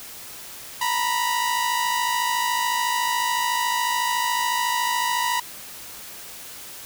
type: tone pair together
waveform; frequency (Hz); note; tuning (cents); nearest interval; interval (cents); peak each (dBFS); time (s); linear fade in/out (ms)
sawtooth; 929 / 982.9; A#5 / B5; -6 / -9; minor second; 97; -22 / -19; 0.81-5.4; 5
effects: white hiss -39 dBFS RMS until 6.85 s